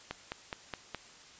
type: click train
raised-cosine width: 0.3 ms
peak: -20 dBFS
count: 5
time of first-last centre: 0.11-0.947 s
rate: 4.78 Hz
effects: white hiss -54 dBFS RMS until 1.39 s + resampled to 16000 Hz